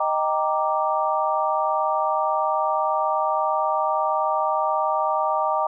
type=chord; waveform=sine; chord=Eb major seventh; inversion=none; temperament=equal; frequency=622.3 / 784 / 932.3 / 1174.7 Hz; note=Eb5 / G5 / Bb5 / D6; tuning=0 / 0 / 0 / 0 cents; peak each=-25 dBFS; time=0-5.67 s; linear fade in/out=5 ms; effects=none